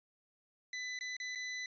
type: tone with dropouts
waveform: sawtooth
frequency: 2000 Hz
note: B6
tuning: 21 cents sharp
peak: -35 dBFS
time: 0.73-1.66 s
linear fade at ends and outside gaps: 2 ms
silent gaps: 0.99-1.009 / 1.167-1.2 / 1.351-1.356 s
effects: resampled to 16000 Hz